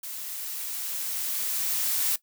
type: noise with level ramp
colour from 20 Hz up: blue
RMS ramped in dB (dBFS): -37 to -25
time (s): 0.03-2.16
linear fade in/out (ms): 5
effects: noise-tail reverb RT60 0.1 s tail -17 dB re dry